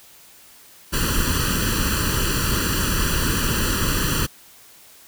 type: noise with comb filter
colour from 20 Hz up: pink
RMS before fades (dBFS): -21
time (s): 0.92-4.27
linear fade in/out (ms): 20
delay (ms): 0.68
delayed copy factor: +1
effects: white hiss -48 dBFS RMS until 5.07 s